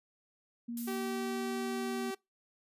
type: tone with pitch glide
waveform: sine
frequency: 235.7 to 238.2 Hz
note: A#3 to A#3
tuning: +19 to +38 cents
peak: -36 dBFS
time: 0.68-2.11 s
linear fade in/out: 10 ms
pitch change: +19 cents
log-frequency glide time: 1-1.57 s
type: noise with exponential decay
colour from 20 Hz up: violet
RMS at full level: -39 dBFS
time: 0.77-1.65 s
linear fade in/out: 2 ms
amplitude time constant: 190 ms
type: tone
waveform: sawtooth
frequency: 385.7 Hz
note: G4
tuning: 28 cents flat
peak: -32 dBFS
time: 0.87-2.15 s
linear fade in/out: 10 ms
effects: noise-tail reverb RT60 0.2 s tail -24 dB re dry + resampled to 32000 Hz